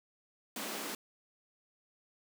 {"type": "high-pass noise", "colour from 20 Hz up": "pink", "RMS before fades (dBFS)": -40, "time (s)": [0.56, 0.95], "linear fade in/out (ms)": 2, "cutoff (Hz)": 200, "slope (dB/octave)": 48, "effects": []}